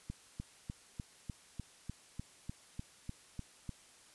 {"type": "click train", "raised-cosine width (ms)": 5, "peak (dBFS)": -28, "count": 13, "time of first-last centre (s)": [0.1, 3.693], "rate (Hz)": 3.34, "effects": ["white hiss -61 dBFS RMS until 4.14 s", "resampled to 24000 Hz"]}